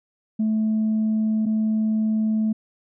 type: tone pair in turn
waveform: sine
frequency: 217.9 / 217.9 Hz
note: A3 / A3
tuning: -17 / -17 cents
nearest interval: unison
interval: 0 cents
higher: neither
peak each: -17 dBFS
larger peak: neither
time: 0.39-1.46 / 1.46-2.53 s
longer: neither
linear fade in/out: 10 ms
effects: tanh soft clip ceiling -16 dBFS

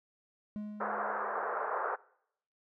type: tone with exponential decay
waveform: triangle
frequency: 210 Hz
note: G#3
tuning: 19 cents sharp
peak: -33 dBFS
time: 0.56-1.85 s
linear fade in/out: 0 ms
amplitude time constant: 280 ms
type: band-pass noise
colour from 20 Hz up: white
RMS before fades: -35 dBFS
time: 0.8-1.96 s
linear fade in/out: 10 ms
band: 410 to 1500 Hz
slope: 48 dB/octave
effects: noise-tail reverb RT60 0.7 s tail -22 dB re dry

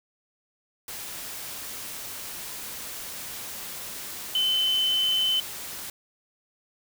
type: tone in noise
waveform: sine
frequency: 3049 Hz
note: G7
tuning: 49 cents flat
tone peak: -21 dBFS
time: 4.35-5.4 s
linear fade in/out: 2 ms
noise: white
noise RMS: -37 dBFS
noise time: 0.88-5.9 s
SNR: +13 dB
effects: none

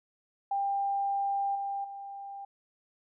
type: tone with level steps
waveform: sine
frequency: 795 Hz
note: G5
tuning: 24 cents sharp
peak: -27 / -31 / -39 dBFS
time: 0.51-2.45 s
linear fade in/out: 5 ms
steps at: 1.55 / 1.84 s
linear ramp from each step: 5 ms
effects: none

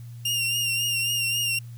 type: tone with vibrato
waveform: sawtooth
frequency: 2792 Hz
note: F7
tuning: 1 cent flat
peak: -20 dBFS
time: 0.25-1.59 s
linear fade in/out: 5 ms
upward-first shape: triangle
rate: 3.7 Hz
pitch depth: 49 cents each way
effects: added 118 Hz sine -37 dBFS peak until 1.77 s + white hiss -58 dBFS RMS until 1.77 s

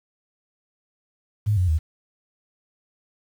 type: tone with pitch steps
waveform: sine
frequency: 105.1 / 90.97 / 78.74 Hz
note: G#2 / F#2 / D#2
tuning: +21 / -29 / +21 cents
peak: -17 dBFS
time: 1.46-1.79 s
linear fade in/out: 20 ms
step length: 110 ms
effects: 8-bit

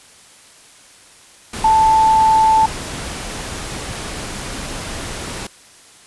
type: tone in noise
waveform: sine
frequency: 880 Hz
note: A5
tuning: in tune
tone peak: -9 dBFS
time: 1.64-2.66 s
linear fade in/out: 5 ms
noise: pink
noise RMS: -27 dBFS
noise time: 1.53-5.47 s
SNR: +15 dB
effects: white hiss -45 dBFS RMS until 6.06 s + resampled to 24000 Hz

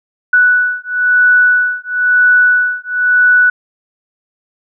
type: beating tone pair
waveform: sine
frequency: 1480 / 1481 Hz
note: F#6 / F#6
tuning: 0 / +1 cents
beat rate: 1 Hz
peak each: -11 dBFS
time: 0.33-3.5 s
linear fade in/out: 5 ms
effects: none

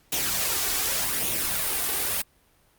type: noise with flanger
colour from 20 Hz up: white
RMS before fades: -26 dBFS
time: 0.12-2.22 s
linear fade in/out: 5 ms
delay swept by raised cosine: 0.3 to 2.7 ms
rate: 0.86 Hz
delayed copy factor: +0.5
effects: pink hiss -62 dBFS RMS until 2.78 s + Opus 48 kbps

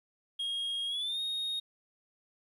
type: tone with pitch glide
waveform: sine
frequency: 3262 to 3725 Hz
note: G#7 to A#7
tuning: -32 to -2 cents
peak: -29 dBFS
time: 0.39-1.6 s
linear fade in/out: 10 ms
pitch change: +230 cents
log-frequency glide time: 0.87-1.2 s
effects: tanh soft clip ceiling -31 dBFS + 11-bit

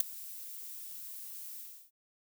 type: noise with ADSR envelope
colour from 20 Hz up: violet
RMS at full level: -22 dBFS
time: 0-1.91 s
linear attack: 4 ms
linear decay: 9 ms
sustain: -23 dB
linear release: 330 ms
effects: none

